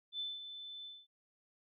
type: tone with ADSR envelope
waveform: sine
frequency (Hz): 3520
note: A7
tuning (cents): 0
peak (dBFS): -36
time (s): 0.12-1.07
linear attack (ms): 73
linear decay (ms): 200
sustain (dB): -9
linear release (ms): 220
effects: none